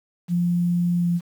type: tone with pitch glide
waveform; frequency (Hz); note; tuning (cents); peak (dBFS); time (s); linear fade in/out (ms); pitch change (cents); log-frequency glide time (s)
sine; 174.61 to 173; F3 to F3; 0 to -16; -18; 0.28-1.21; 50; -16; 0.99-1.09
effects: 8-bit